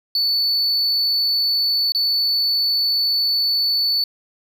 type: tone with dropouts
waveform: triangle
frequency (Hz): 4473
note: C#8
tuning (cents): +15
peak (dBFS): -15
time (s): 0.15-4.04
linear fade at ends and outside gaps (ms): 2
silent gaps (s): 1.921-1.948
effects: none